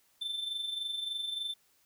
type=tone with amplitude modulation; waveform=triangle; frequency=3546 Hz; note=A7; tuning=13 cents sharp; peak=-30 dBFS; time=0.21-1.54 s; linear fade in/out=10 ms; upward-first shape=sine; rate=23.4 Hz; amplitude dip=55%; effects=white hiss -69 dBFS RMS until 1.85 s